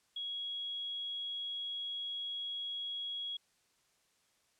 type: tone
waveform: sine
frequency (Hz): 3320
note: G#7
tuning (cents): -1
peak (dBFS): -37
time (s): 0.16-3.37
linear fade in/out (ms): 5
effects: white hiss -73 dBFS RMS until 4.59 s + low-pass 9000 Hz 12 dB/octave

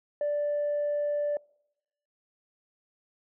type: tone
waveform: sine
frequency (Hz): 586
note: D5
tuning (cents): -4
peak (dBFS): -24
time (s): 0.21-1.37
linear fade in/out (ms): 2
effects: noise-tail reverb RT60 0.8 s tail -26 dB re dry + tanh soft clip ceiling -23 dBFS

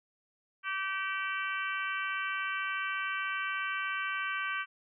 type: harmonic tone with a mistuned harmonic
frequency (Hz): 386.2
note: G4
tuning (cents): -26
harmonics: 3 / 4 / 5 / 6 / 7 / 8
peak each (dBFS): -37 / -35 / -43 / -39 / -42 / -45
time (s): 0.63-4.66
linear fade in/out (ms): 50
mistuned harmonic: 8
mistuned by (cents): -20
effects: none

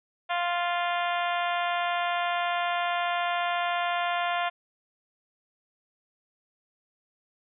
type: harmonic tone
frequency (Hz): 349.2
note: F4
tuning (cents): 0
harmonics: 2 / 3 / 4 / 5 / 6 / 7 / 8 / 9 / 10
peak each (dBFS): -28 / -32 / -34 / -36 / -38 / -39 / -40 / -41 / -42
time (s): 0.29-4.5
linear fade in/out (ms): 20
effects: none

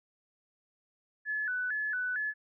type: tone with vibrato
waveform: sine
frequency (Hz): 1600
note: G6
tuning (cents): +35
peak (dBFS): -30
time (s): 1.25-2.34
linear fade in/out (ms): 50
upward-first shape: square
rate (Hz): 2.2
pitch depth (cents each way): 120
effects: none

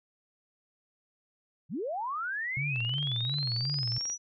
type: linear sweep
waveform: sine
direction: up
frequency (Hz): 118.5 to 5920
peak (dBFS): -31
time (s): 1.69-4.18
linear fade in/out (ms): 50
type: tone with vibrato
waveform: sine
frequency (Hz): 130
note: C3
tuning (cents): -11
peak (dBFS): -31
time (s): 2.57-3.98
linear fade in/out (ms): 0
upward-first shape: sine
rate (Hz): 2.8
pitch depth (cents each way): 200
type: click train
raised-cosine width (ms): 0.3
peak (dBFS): -30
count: 31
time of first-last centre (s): 2.76-4.099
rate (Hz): 22.4
effects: none

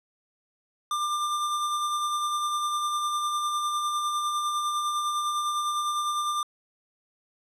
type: tone with tremolo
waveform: square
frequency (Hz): 1194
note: D6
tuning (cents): +28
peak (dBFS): -25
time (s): 0.91-6.43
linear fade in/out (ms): 2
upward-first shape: sine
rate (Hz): 9.9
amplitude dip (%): 30
effects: low-pass 11000 Hz 12 dB/octave

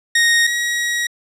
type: tone pair in turn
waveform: sawtooth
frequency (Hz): 1864.7 / 1902.8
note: A#6 / A#6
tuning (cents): 0 / +35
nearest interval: unison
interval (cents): 35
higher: second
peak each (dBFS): -8 / -14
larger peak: first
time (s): 0.15-0.47 / 0.47-1.07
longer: second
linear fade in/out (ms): 5
effects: low-pass 10000 Hz 12 dB/octave

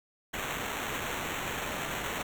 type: noise with sample-and-hold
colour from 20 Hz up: white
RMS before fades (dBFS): -35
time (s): 0.33-2.23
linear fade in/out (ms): 10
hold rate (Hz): 4900
effects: none

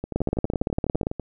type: two click trains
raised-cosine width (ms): 2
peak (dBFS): -9 / -16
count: 17 / 15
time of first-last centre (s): 0.16-1.069 / 0.04-1.197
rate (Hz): 17.6 / 12.1
effects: none

